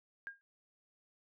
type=tone with exponential decay; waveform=sine; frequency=1616 Hz; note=G#6; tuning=48 cents flat; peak=-37 dBFS; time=0.27-0.41 s; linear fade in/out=0 ms; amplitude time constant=29 ms; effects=none